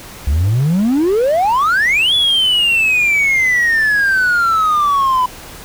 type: exponential two-way sweep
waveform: triangle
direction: up then down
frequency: 65.5 to 3452 to 992 Hz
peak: -8 dBFS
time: 0.27-5.26 s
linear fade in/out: 5 ms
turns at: 2.14 s
effects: tanh soft clip ceiling -5 dBFS + pink hiss -34 dBFS RMS until 5.64 s